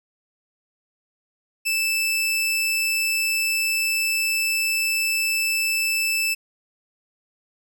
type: tone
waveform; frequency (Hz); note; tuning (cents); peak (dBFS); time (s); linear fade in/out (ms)
sawtooth; 2637; E7; 0; -17; 1.65-6.35; 20
effects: none